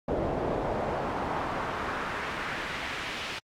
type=noise with band-pass filter sweep; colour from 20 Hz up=brown; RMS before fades=-32 dBFS; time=0.08-3.39 s; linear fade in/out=5 ms; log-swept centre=500 to 2900 Hz; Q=1.4; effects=AAC 64 kbps